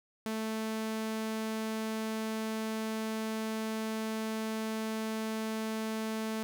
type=tone; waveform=sawtooth; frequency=220 Hz; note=A3; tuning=in tune; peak=-29 dBFS; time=0.26-6.43 s; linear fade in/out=0 ms; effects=none